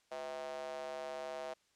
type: tone with high-pass filter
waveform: square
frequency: 71.6 Hz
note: D2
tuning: 43 cents flat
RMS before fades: -43 dBFS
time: 0.11-1.54 s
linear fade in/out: 10 ms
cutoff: 610 Hz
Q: 4.4
effects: white hiss -73 dBFS RMS until 1.75 s + low-pass 7000 Hz 12 dB/octave